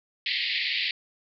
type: band-pass noise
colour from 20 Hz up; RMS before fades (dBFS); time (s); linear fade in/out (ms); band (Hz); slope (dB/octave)
pink; -28; 0.26-0.91; 2; 1900 to 4700; 96
effects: none